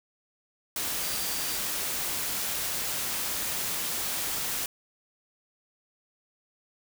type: tone in noise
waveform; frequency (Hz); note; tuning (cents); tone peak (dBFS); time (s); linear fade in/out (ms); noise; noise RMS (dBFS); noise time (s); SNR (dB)
sine; 4700; D8; +1; -40; 1.03-1.58; 2; white; -31; 0.76-4.66; -12
effects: none